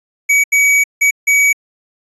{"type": "tone bursts at uneven times", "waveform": "square", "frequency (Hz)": 2268, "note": "C#7", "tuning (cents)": 39, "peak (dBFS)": -9, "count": 4, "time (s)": [[0.29, 0.44], [0.52, 0.84], [1.01, 1.11], [1.27, 1.53]], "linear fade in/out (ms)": 10, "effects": ["resampled to 24000 Hz"]}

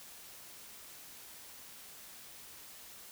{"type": "silence", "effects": ["white hiss -52 dBFS RMS until 3.11 s"]}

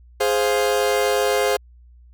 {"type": "chord", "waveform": "40% pulse", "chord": "F minor", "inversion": "first", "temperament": "equal", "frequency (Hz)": [415.3, 523.3, 698.5], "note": ["Ab4", "C5", "F5"], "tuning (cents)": [0, 0, 0], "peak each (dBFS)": [-20, -20, -24], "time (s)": [0.2, 1.57], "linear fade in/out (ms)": 10, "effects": ["added 60 Hz sine -45 dBFS peak until 2.13 s"]}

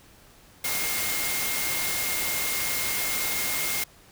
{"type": "tone in noise", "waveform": "sine", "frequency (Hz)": 2132, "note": "C7", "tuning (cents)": 32, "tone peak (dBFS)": -33, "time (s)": [0.64, 3.84], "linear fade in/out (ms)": 5, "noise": "white", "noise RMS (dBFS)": -28, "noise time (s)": [0.64, 3.84], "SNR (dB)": -8, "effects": ["pink hiss -54 dBFS RMS until 4.11 s"]}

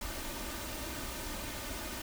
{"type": "noise with comb filter", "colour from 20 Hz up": "pink", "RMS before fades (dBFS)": -40, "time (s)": [0.01, 2.02], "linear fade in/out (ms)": 5, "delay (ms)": 3.3, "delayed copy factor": 0.6, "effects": []}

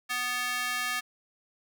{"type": "tone with high-pass filter", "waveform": "square", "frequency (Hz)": 247.4, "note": "B3", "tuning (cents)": 3, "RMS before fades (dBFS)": -31, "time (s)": [0.09, 1.01], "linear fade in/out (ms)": 20, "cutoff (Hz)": 1600, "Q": 1.6, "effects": []}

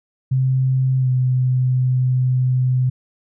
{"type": "tone with pitch glide", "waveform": "sine", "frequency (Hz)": [130.81, 127.67], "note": ["C3", "C3"], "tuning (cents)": [0, -42], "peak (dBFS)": -14, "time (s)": [0.31, 2.9], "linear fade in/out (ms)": 10, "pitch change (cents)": -42, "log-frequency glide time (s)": [0.99, 1.08], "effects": []}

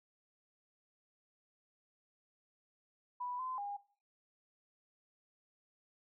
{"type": "tone with pitch steps", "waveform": "sine", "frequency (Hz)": [986, 1027, 811], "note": ["B5", "C6", "G#5"], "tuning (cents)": [-3, -33, -41], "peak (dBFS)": -38, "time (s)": [3.2, 3.77], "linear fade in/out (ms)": 10, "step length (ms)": 190, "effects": ["noise-tail reverb RT60 0.4 s tail -19 dB re dry"]}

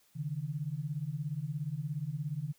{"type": "beating tone pair", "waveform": "sine", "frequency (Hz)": [138.59, 155.59], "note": ["C#3", "D#3"], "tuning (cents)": [0, 0], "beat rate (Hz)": 17, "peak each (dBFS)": [-37, -36], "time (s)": [0.15, 2.53], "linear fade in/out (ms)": 20, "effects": ["white hiss -68 dBFS RMS until 2.58 s"]}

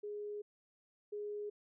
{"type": "tone pair in turn", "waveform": "sine", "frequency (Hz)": [415.3, 415.3], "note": ["G#4", "G#4"], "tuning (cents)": [0, 0], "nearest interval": "unison", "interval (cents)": 0, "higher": "neither", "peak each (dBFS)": [-40, -39], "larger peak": "second", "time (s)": [[0.03, 0.42], [1.12, 1.5]], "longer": "first", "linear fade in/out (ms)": 10, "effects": []}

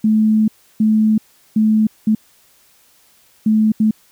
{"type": "tone bursts at uneven times", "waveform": "sine", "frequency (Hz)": 216.8, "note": "A3", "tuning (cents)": -25, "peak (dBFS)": -10, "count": 6, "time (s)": [[0.04, 0.48], [0.8, 1.18], [1.56, 1.87], [2.07, 2.15], [3.46, 3.72], [3.8, 3.91]], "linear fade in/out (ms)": 5, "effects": ["white hiss -53 dBFS RMS until 4.11 s"]}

